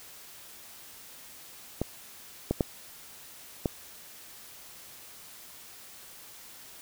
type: clicks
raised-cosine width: 2 ms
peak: -14 / -12 / -10 / -12 dBFS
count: 4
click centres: 1.816 / 2.51 / 2.608 / 3.658 s
effects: white hiss -49 dBFS RMS until 6.81 s